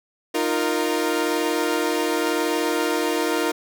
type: chord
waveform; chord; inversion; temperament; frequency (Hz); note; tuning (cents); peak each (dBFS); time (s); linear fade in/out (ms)
sawtooth; Eb suspended second; none; equal with one note detuned; 308.3 / 349.2 / 466.2; Eb4 / F4 / Bb4; -16 / 0 / 0; -21; 0.34-3.52; 10
effects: none